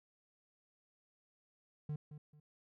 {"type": "tone with echo", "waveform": "triangle", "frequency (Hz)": 149.9, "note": "D3", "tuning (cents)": 36, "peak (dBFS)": -35, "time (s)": [1.89, 1.96], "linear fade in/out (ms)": 5, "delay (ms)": 220, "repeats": 2, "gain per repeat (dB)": -11, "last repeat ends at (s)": 2.4, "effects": []}